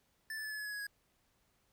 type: tone with pitch steps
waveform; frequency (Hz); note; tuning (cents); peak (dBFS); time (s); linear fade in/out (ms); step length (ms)
square; 1761 / 1745.8 / 1730.7 / 1715.8 / 1701 / 1686.3 / 1671.8 / 1657.4; A6 / A6 / A6 / A6 / G#6 / G#6 / G#6 / G#6; +1 / -14 / -29 / -44 / +41 / +26 / +11 / -4; -40; 0.3-0.868; 2; 71
effects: pink hiss -75 dBFS RMS until 1.72 s